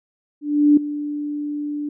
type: tone with ADSR envelope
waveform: sine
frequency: 294 Hz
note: D4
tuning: 2 cents sharp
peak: -8 dBFS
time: 0.41-1.89 s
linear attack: 360 ms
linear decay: 5 ms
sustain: -15 dB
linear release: 4 ms
effects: none